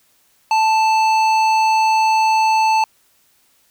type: tone with hard clipping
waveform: sine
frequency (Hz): 880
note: A5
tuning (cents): 0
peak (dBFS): -14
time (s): 0.51-2.84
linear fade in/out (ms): 2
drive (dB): 12
effects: white hiss -58 dBFS RMS until 3.7 s